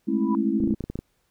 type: chord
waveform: sine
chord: A major seventh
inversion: third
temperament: equal with one note detuned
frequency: 207.7 / 220 / 270.1 / 329.6 Hz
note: G#3 / A3 / C#4 / E4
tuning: 0 / 0 / -45 / 0 cents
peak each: -26 dBFS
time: 0.07-0.75 s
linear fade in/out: 20 ms
type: tone with exponential growth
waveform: sine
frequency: 987.8 Hz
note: B5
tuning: in tune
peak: -25 dBFS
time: 0.08-0.35 s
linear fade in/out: 1 ms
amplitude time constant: 58 ms
type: clicks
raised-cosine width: 3 ms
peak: -18 dBFS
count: 10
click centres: 0.603 / 0.638 / 0.675 / 0.706 / 0.739 / 0.807 / 0.84 / 0.9 / 0.956 / 0.99 s
effects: pink hiss -70 dBFS RMS until 1.3 s